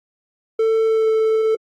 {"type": "tone with pitch glide", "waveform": "triangle", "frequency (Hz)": [445.6, 440.7], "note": ["A4", "A4"], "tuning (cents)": [22, 3], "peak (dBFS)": -12, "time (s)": [0.59, 1.55], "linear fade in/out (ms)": 5, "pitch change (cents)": -19, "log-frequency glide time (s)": [0.84, 1.1], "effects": ["AAC 48 kbps"]}